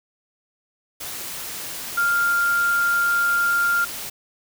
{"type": "tone in noise", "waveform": "sine", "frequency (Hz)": 1396.9, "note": "F6", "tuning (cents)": 0, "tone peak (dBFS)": -17, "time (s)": [1.97, 3.85], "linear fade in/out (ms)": 10, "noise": "white", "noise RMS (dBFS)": -32, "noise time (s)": [1, 4.1], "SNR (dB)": 12, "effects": []}